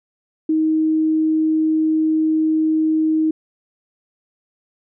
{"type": "tone", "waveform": "sine", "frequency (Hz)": 314.8, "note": "D#4", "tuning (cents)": 20, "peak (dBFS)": -14, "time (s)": [0.49, 3.31], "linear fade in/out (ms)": 5, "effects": []}